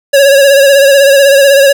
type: tone with vibrato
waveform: square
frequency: 554.4 Hz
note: C#5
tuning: in tune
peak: -3 dBFS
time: 0.13-1.73 s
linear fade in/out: 10 ms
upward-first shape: sine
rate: 16 Hz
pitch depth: 47 cents each way
effects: 7-bit